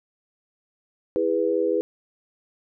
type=chord; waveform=sine; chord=E major; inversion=none; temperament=equal with one note detuned; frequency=329.6 / 408.2 / 493.9 Hz; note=E4 / G#4 / B4; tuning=0 / -30 / 0 cents; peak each=-26 / -24 / -23 dBFS; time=1.16-1.81 s; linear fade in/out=0 ms; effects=none

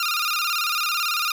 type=tone with vibrato; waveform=15% pulse; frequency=1300 Hz; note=E6; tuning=24 cents flat; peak=-15 dBFS; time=0-1.32 s; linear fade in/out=2 ms; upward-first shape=square; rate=18 Hz; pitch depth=97 cents each way; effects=none

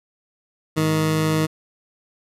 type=tone pair together; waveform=20% pulse; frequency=104.4 / 157.11 Hz; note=G#2 / D#3; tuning=+10 / +17 cents; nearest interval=perfect fifth; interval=707 cents; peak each=-25 / -13 dBFS; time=0.76-1.47 s; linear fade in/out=20 ms; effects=resampled to 32000 Hz

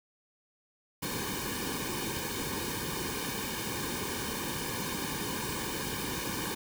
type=noise with comb filter; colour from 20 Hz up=pink; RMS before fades=-35 dBFS; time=1.02-6.55 s; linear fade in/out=10 ms; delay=1.5 ms; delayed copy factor=-0.95; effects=none

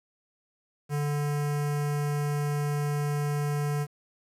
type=tone with notch filter; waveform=square; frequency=146.2 Hz; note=D3; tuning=7 cents flat; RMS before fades=-28 dBFS; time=0.89-3.87 s; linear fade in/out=50 ms; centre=3700 Hz; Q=1.3; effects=resampled to 32000 Hz + 9-bit

